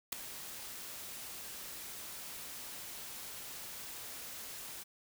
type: noise with ADSR envelope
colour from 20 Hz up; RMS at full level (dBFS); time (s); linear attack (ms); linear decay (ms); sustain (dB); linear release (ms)
white; -32; 0.12-4.84; 8; 3; -14; 19
effects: none